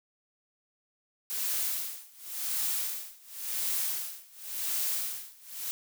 blue noise with tremolo, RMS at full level -30 dBFS, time 1.3-5.71 s, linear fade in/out 0 ms, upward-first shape sine, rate 0.92 Hz, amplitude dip 95%, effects none

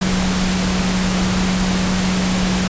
sine tone in noise, 185 Hz, F#3, in tune, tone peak -17 dBFS, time 0.01-2.68 s, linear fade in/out 10 ms, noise pink, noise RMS -21 dBFS, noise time 0.01-2.68 s, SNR +1 dB, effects resampled to 16000 Hz

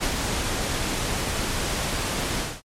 pink noise with ADSR envelope, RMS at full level -23 dBFS, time 0-2.62 s, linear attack 34 ms, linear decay 75 ms, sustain -3 dB, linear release 230 ms, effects low-pass 10000 Hz 12 dB/octave + MP3 64 kbps

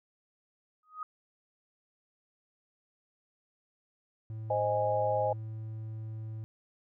sine tone with exponential growth, 1251 Hz, D#6, 9 cents sharp, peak -32 dBFS, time 0.83-1.03 s, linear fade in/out 2 ms, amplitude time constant 42 ms
triangle tone, 110 Hz, A2, in tune, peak -35 dBFS, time 4.3-6.44 s, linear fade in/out 0 ms
sine chord, Ab major, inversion first, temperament equal with one note detuned, 523.3 / 622.3 / 826.8 Hz, C5 / Eb5 / Ab5, 0 / 0 / -8 cents, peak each -31 dBFS, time 4.5-5.33 s, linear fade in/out 5 ms
effects none

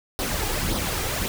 pink noise with flanger, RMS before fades -26 dBFS, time 0.19-1.28 s, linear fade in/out 0 ms, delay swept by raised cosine 0.2 to 2.5 ms, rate 1.8 Hz, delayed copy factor +0.5, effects none

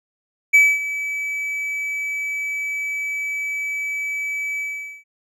triangle tone with ADSR envelope, 2295 Hz, D7, 40 cents flat, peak -6 dBFS, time 0.53-5.04 s, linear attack 16 ms, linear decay 240 ms, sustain -15 dB, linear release 450 ms, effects none

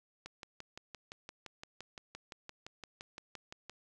click train, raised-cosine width 0.2 ms, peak -28 dBFS, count 21, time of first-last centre 0.26-3.696 s, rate 5.82 Hz, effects none

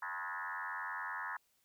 sine tone with frequency modulation, 1359 Hz, F6, 48 cents flat, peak -38 dBFS, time 0.02-1.37 s, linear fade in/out 5 ms, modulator 90.3 Hz, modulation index 5.2, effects white hiss -75 dBFS RMS until 1.64 s

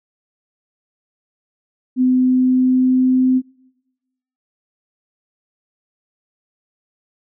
sine tone with pitch glide, 254.7 to 257.2 Hz, C4 to C4, -46 to -30 cents, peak -11 dBFS, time 1.96-3.42 s, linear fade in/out 50 ms, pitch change +16 cents, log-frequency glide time 2.09-3.3 s, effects noise-tail reverb RT60 1.0 s tail -23 dB re dry

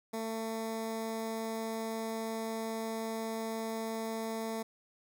15% pulse tone with notch filter, 223.6 Hz, A3, 28 cents sharp, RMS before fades -37 dBFS, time 0.13-4.63 s, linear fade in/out 10 ms, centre 2800 Hz, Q 1.5, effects none

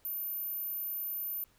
sine tone, 13530 Hz, G#9, 31 cents sharp, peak -34 dBFS, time 0.05-1.44 s, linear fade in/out 0 ms, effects pink hiss -67 dBFS RMS until 1.58 s

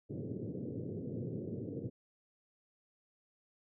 pink band-pass noise, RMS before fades -41 dBFS, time 0.09-1.9 s, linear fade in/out 20 ms, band 100 to 490 Hz, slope 48 dB/octave, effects none

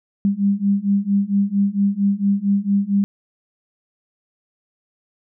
sine beating tone pair, 197.5 / 201.9 Hz, G3 / G#3, +13 / -49 cents, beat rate 4.4 Hz, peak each -19 / -18 dBFS, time 0.25-3.04 s, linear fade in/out 0 ms, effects none

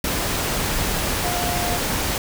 sine tone in noise, 707 Hz, F5, 21 cents sharp, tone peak -26 dBFS, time 1.24-1.77 s, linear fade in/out 2 ms, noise pink, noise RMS -23 dBFS, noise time 0.04-2.18 s, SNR -6 dB, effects none

